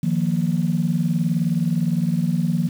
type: chord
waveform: sine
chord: Eb suspended second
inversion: none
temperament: just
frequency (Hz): 155.56 / 175.01 / 233.3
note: Eb3 / F3 / Bb3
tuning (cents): 0 / +4 / +2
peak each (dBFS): -22 / -20 / -24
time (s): 0.03-2.69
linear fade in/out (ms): 5
effects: tanh soft clip ceiling -9 dBFS + 7-bit